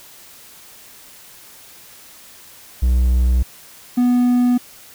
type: tone pair in turn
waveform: triangle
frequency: 62 / 245.8 Hz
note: B1 / B3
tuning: +7 / -8 cents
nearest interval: 2 octaves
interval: 2385 cents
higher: second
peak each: -10 dBFS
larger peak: neither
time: 2.82-3.43 / 3.97-4.58 s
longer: neither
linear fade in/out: 10 ms
effects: white hiss -43 dBFS RMS until 4.94 s